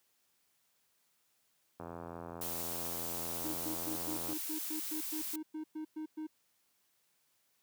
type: click train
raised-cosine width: 1 ms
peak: -30 dBFS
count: 215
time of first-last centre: 1.8-4.33 s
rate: 84.6 Hz
type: noise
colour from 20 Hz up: blue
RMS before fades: -40 dBFS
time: 2.41-5.36 s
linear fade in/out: 5 ms
type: tone bursts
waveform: triangle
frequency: 311.1 Hz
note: D#4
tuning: in tune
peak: -36 dBFS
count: 14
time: 3.44-6.27 s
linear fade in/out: 10 ms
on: 100 ms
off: 110 ms
effects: white hiss -75 dBFS RMS until 7.62 s + high-pass 80 Hz 12 dB/octave